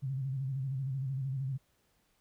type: tone with vibrato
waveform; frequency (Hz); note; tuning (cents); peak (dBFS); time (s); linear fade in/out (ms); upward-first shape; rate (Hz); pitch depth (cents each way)
sine; 133.8; C3; +39; -32; 0.02-1.58; 20; square; 13; 60
effects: pink hiss -73 dBFS RMS until 2.2 s